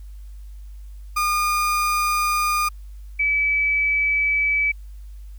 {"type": "tone pair in turn", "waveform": ["35% pulse", "sine"], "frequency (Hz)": [1216, 2296], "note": ["D#6", "D7"], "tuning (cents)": [-40, -40], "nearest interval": "major seventh", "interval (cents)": 1100, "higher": "second", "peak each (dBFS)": -17, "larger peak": "neither", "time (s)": [[1.16, 2.69], [3.19, 4.72]], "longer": "neither", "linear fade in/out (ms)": 10, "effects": ["added 50 Hz sine -35 dBFS peak until 5.38 s", "white hiss -61 dBFS RMS until 5.38 s"]}